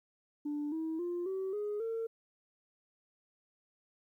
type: tone with pitch steps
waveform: sine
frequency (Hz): 294.2 / 320.8 / 349.9 / 381.5 / 416.1 / 453.7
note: D4 / E4 / F4 / G4 / G#4 / A#4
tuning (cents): +3 / -47 / +3 / -47 / +3 / -47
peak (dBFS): -32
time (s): 0.45-2.07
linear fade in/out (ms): 10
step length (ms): 270
effects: tanh soft clip ceiling -31 dBFS + 12-bit